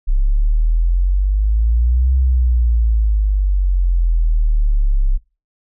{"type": "exponential two-way sweep", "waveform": "sine", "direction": "up then down", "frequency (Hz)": [32.7, 65.41, 32.7], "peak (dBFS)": -11, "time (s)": [0.07, 5.18], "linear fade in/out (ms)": 20, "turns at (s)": 2.15, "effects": ["noise-tail reverb RT60 0.3 s tail -22 dB re dry"]}